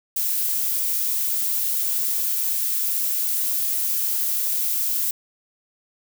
violet noise, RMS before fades -23 dBFS, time 0.16-5.11 s, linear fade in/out 5 ms, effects none

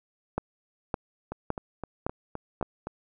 two click trains, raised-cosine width 1 ms, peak -20 / -13 dBFS, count 7 / 5, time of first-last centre 1.32-2.87 / 0.38-2.627 s, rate 3.87 / 1.78 Hz, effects none

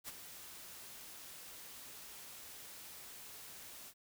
white noise with ADSR envelope, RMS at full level -44 dBFS, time 0.04-3.94 s, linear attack 44 ms, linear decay 24 ms, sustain -8 dB, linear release 63 ms, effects none

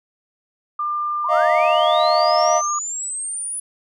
sine tone, 1196 Hz, D6, 31 cents sharp, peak -20 dBFS, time 0.79-2.79 s, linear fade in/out 5 ms
sine linear sweep, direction up, 918 to 9956 Hz, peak -24 dBFS, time 1.24-3.6 s, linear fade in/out 5 ms
triangle chord, Eb suspended second, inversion none, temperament just, 622.3 / 700 / 933.4 Hz, Eb5 / F5 / Bb5, 0 / +4 / +2 cents, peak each -16 / -16 / -22 dBFS, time 1.28-2.62 s, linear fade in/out 50 ms
effects none

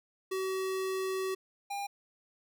square tone pair in turn, 379.3 / 803.7 Hz, F#4 / G5, +43 / +43 cents, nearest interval octave + minor second, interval 1300 cents, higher second, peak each -32 / -35 dBFS, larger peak first, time 0.31-1.35 / 1.7-1.87 s, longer first, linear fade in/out 10 ms, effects none

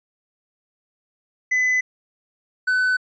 triangle tone pair in turn, 2010 / 1505.8 Hz, B6 / F#6, +30 / +30 cents, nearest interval perfect fourth, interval 500 cents, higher first, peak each -15 dBFS, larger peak neither, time 1.51-1.81 / 2.67-2.97 s, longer neither, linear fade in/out 10 ms, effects resampled to 16000 Hz

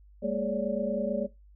sine tone cluster, 203 / 229.9 / 417.5 / 553 / 582 Hz, G#3 / A#3 / G#4 / C#5 / D5, -39 / -24 / +9 / -4 / -16 cents, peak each -34 / -33 / -37 / -33 / -31 dBFS, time 0.22-1.27 s, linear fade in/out 20 ms, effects noise-tail reverb RT60 0.2 s tail -18 dB re dry + added 50 Hz sine -52 dBFS peak until 1.55 s

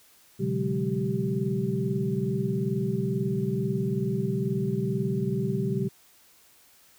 sine tone cluster, 124.6 / 143 / 183.1 / 205.4 / 387.9 Hz, B2 / D3 / F#3 / G#3 / G4, +16 / -46 / -18 / -19 / -18 cents, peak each -31 dBFS, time 0.39-5.89 s, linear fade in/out 20 ms, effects white hiss -58 dBFS RMS until 6.98 s

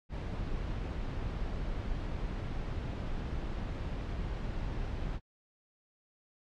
brown noise, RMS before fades -36 dBFS, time 0.09-5.2 s, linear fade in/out 50 ms, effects low-pass 4000 Hz 12 dB/octave + AAC 64 kbps

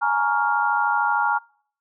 sine chord, Bb minor seventh, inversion third, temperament just, 839.1 / 932.3 / 1118.8 / 1398.5 Hz, Ab5 / Bb5 / Db6 / F6, +18 / 0 / +16 / +2 cents, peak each -23 / -23 / -28 / -23 dBFS, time 0.01-1.39 s, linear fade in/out 20 ms, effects noise-tail reverb RT60 0.6 s tail -26 dB re dry

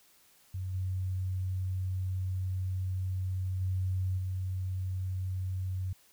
sine tone with level steps, 93.2 Hz, F#2, 13 cents sharp, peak -33 / -30 / -28 / -31 dBFS, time 0.54-5.93 s, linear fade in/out 5 ms, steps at 0.73 / 3.6 / 4.17 s, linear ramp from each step 20 ms, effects white hiss -63 dBFS RMS until 6.12 s

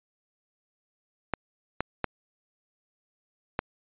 clicks, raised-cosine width 0.5 ms, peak -11 dBFS, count 4, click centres 1.337 / 1.806 / 2.043 / 3.591 s, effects resampled to 8000 Hz

